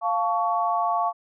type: chord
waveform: sine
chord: F augmented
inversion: none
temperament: equal with one note detuned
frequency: 698.5 / 880 / 1121.6 Hz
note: F5 / A5 / C#6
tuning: 0 / 0 / +20 cents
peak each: -24 / -27 / -25 dBFS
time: 0.01-1.13 s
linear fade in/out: 50 ms
effects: none